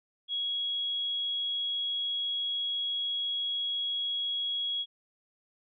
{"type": "tone", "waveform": "sine", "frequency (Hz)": 3322, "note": "G#7", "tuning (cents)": 0, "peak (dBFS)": -29, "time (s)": [0.28, 4.86], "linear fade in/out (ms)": 50, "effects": []}